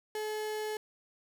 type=tone; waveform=35% pulse; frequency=428.4 Hz; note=A4; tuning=46 cents flat; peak=-32 dBFS; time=0.15-0.77 s; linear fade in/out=2 ms; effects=none